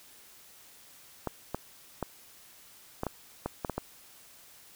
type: clicks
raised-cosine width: 1 ms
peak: -17 dBFS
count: 9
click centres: 1.273 / 1.546 / 2.027 / 3.034 / 3.067 / 3.46 / 3.648 / 3.697 / 3.78 s
effects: white hiss -55 dBFS RMS until 4.75 s